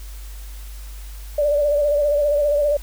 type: tone with vibrato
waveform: sine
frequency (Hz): 584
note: D5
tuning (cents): -10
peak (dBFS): -15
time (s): 1.38-2.77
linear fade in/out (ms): 5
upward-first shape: sine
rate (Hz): 15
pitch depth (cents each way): 44
effects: added 50 Hz sine -32 dBFS peak until 2.82 s + white hiss -45 dBFS RMS until 2.82 s